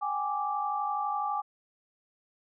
sine tone cluster, 776 / 828 / 1172 Hz, G5 / G#5 / D6, -18 / -5 / -4 cents, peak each -37 / -31 / -32 dBFS, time 0.01-1.42 s, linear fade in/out 20 ms, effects none

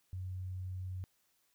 sine tone, 92.5 Hz, F#2, in tune, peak -38 dBFS, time 0.13-1.04 s, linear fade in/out 0 ms, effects white hiss -75 dBFS RMS until 1.54 s

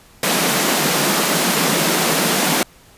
pink high-pass noise, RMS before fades -17 dBFS, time 0.23-2.63 s, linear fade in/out 2 ms, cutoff 150 Hz, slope 96 dB/octave, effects pink hiss -48 dBFS RMS until 2.97 s + resampled to 32000 Hz

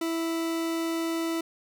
40% pulse tone, 329.6 Hz, E4, in tune, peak -26 dBFS, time 0.01-1.41 s, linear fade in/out 5 ms, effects none

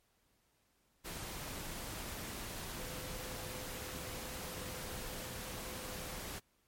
sine tone in noise, 510 Hz, C5, 44 cents flat, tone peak -52 dBFS, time 2.78-6.2 s, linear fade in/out 20 ms, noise pink, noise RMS -44 dBFS, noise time 1.04-6.4 s, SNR -11 dB, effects pink hiss -75 dBFS RMS until 6.67 s + MP3 64 kbps

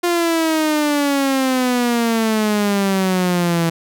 sawtooth exponential sweep, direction down, 351.9 to 164.81 Hz, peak -11 dBFS, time 0.03-3.7 s, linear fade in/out 10 ms, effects none

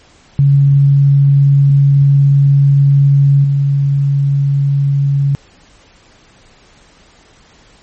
sine tone with level steps, 140 Hz, C#3, 18 cents sharp, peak -5 / -9 dBFS, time 0.39-5.35 s, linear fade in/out 0 ms, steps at 3.44 s, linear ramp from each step 5 ms, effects pink hiss -46 dBFS RMS until 7.82 s + MP3 32 kbps

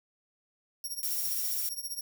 10% pulse tone with tremolo, 5588 Hz, F8, in tune, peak -26 dBFS, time 0.84-2.01 s, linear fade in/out 2 ms, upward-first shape triangle, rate 15 Hz, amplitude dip 90%
violet noise, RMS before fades -33 dBFS, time 1.03-1.69 s, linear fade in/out 0 ms
effects none

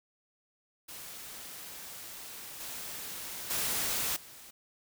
white noise with level steps, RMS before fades -45 / -41 / -32 / -51 dBFS, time 0.88-4.51 s, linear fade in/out 10 ms, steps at 2.6 / 3.5 / 4.16 s, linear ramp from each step 5 ms, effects none

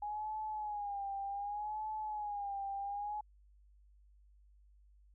sine tone with vibrato, 826 Hz, G#5, 10 cents flat, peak -37 dBFS, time 0.02-3.21 s, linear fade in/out 5 ms, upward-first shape sine, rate 0.66 Hz, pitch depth 76 cents each way, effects added 50 Hz sine -61 dBFS peak until 5.14 s

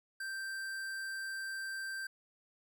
sine tone with tanh clipping, 1568 Hz, G6, in tune, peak -40 dBFS, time 0.2-2.07 s, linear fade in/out 5 ms, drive 18 dB, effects none

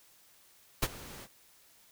pink noise with ADSR envelope, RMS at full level -27 dBFS, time 0.82-1.28 s, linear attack 10 ms, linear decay 42 ms, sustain -20 dB, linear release 49 ms, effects white hiss -62 dBFS RMS until 1.91 s

